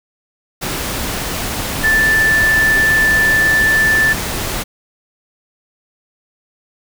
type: tone in noise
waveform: sine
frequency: 1760 Hz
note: A6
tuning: in tune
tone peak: -10 dBFS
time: 1.83-4.14 s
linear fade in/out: 20 ms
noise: pink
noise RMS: -21 dBFS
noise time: 0.61-4.64 s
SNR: +8 dB
effects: none